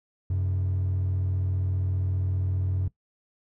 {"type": "tone pair together", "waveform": "triangle", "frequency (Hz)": [92.5, 132.47], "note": ["F#2", "C3"], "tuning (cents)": [0, 22], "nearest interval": "tritone", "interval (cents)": 622, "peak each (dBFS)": [-21, -31], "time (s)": [0.3, 2.88], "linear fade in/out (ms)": 5, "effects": ["noise-tail reverb RT60 0.1 s tail -20 dB re dry", "tanh soft clip ceiling -19 dBFS"]}